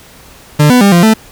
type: tone with pitch steps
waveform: 40% pulse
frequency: 149 / 248.8 / 199.9 / 173 / 220 Hz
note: D3 / B3 / G3 / F3 / A3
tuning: +25 / +13 / +34 / -16 / 0 cents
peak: -3 dBFS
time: 0.59-1.14 s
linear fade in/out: 10 ms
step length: 110 ms
effects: pink hiss -38 dBFS RMS until 1.31 s